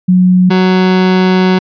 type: tone pair in turn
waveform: sine / 30% pulse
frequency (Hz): 182.6 / 185.47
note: F#3 / F#3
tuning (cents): -23 / +4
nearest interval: unison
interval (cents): 27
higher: second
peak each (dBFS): -4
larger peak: neither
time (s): 0.08-0.5 / 0.5-1.59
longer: second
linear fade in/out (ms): 10
effects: resampled to 11025 Hz